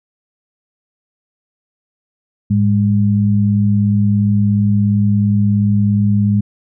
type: tone pair together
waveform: sine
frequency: 106.3 / 203.4 Hz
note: G#2 / G#3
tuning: +41 / -36 cents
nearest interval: major seventh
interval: 1123 cents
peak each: -13 dBFS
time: 2.5-6.41 s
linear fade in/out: 10 ms
effects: none